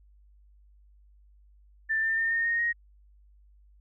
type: tone with pitch steps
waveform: sine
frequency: 1776 / 1795.6 / 1815.4 / 1835.4 / 1855.7 / 1876.2 Hz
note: A6 / A6 / A#6 / A#6 / A#6 / A#6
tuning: +16 / +35 / -46 / -27 / -8 / +11 cents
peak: -24 dBFS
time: 1.89-2.73 s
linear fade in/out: 20 ms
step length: 140 ms
effects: added 50 Hz sine -55 dBFS peak until 3.8 s